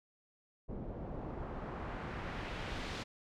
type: noise with low-pass filter sweep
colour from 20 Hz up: pink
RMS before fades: -42 dBFS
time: 0.68-3.04 s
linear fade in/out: 20 ms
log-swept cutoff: 440 to 4500 Hz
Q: 0.95
effects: none